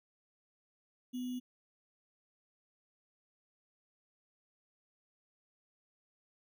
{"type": "tone with sample-and-hold", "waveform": "sine", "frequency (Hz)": 250.2, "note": "B3", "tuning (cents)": 23, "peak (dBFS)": -36, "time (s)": [1.13, 1.4], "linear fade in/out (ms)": 20, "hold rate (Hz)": 3150, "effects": []}